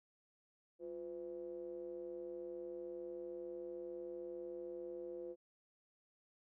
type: ring-modulated tone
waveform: triangle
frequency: 77.78 Hz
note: D#2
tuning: in tune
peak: -39 dBFS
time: 0.79-5.36 s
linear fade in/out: 50 ms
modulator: 430 Hz
effects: none